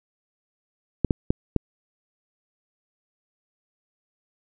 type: clicks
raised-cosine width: 3 ms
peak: -6 dBFS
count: 4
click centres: 1.047 / 1.108 / 1.305 / 1.563 s
effects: none